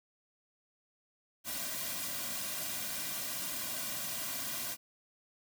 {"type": "noise with comb filter", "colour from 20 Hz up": "white", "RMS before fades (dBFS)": -38, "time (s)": [1.44, 4.77], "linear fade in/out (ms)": 50, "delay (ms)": 2.3, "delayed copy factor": -0.8, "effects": []}